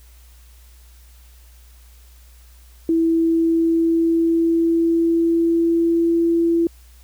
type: tone with pitch glide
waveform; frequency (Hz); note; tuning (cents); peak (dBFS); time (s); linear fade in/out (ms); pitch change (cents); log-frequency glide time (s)
sine; 328.7 to 335.8; E4 to E4; -5 to +32; -14; 2.89-6.67; 2; +37; 3.01-6.2
effects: added 60 Hz sine -44 dBFS peak until 7.03 s + white hiss -54 dBFS RMS until 7.03 s